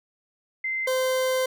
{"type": "tone pair in turn", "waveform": ["sine", "40% pulse"], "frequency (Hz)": [2076, 517.1], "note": ["C7", "C5"], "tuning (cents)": [-14, -20], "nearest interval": "2 octaves", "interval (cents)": 2406, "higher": "first", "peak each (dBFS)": [-25, -21], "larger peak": "second", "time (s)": [[0.64, 0.87], [0.87, 1.46]], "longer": "second", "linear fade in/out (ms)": 5, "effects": []}